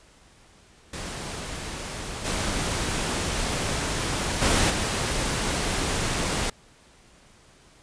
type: noise with level steps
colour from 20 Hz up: pink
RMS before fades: -34 / -27 / -21 / -26 dBFS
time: 0.93-6.5 s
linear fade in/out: 5 ms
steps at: 2.24 / 4.41 / 4.69 s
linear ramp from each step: 20 ms
effects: pink hiss -55 dBFS RMS until 7.82 s + resampled to 22050 Hz